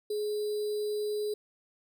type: tone with sample-and-hold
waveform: sine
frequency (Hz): 420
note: G#4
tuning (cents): +19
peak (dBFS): -29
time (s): 0.1-1.34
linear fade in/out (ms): 5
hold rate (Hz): 4410
effects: none